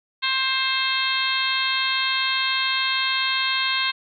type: harmonic tone with a mistuned harmonic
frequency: 527 Hz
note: C5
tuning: 12 cents sharp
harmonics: 2 / 3 / 4 / 5 / 6 / 7 / 8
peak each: -28 / -28 / -28 / -28 / -28 / -28 / -28 dBFS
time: 0.22-3.92 s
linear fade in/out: 20 ms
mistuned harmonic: 6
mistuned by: +33 cents
effects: none